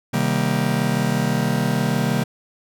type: chord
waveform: 45% pulse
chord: C minor seventh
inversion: none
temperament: just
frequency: 130.81 / 156.98 / 196.22 / 235.5 Hz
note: C3 / Eb3 / G3 / Bb3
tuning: 0 / +16 / +2 / +18 cents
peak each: -24 dBFS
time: 0.13-2.24 s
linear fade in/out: 10 ms
effects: none